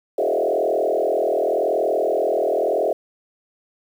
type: tone with frequency modulation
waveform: sine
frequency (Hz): 530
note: C5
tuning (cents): +22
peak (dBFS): -17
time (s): 0.18-2.93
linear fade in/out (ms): 5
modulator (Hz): 40.9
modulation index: 3.9
effects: 8-bit